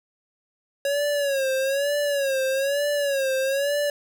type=tone with vibrato; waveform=square; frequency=554.4 Hz; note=C#5; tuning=in tune; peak=-22 dBFS; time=0.85-3.9 s; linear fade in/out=2 ms; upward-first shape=sine; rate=1.1 Hz; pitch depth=88 cents each way; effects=none